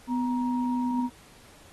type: tone pair together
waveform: sine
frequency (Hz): 249.5 / 942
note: B3 / A#5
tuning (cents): +18 / +18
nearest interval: octave + major seventh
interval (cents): 2300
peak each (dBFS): -25 / -32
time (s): 0.07-1.1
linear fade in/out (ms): 50
effects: pink hiss -54 dBFS RMS until 1.72 s + AAC 32 kbps